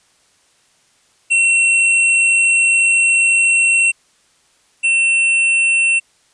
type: tone pair in turn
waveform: square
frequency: 2717 / 2700 Hz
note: F7 / E7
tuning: -48 / +41 cents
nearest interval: unison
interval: 11 cents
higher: first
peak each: -11 / -12 dBFS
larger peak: first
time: 1.3-3.92 / 4.83-6 s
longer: first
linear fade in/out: 20 ms
effects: white hiss -56 dBFS RMS until 6.33 s + resampled to 22050 Hz